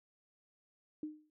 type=tone with exponential decay; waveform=sine; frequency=305.6 Hz; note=D#4; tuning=31 cents flat; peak=-35 dBFS; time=1.03-1.3 s; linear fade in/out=2 ms; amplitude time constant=57 ms; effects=none